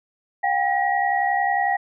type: tone cluster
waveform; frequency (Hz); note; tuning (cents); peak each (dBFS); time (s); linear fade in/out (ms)
sine; 724 / 795 / 1907; F#5 / G5 / A#6; -38 / +24 / +39; -24 / -21 / -24; 0.43-1.77; 10
effects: none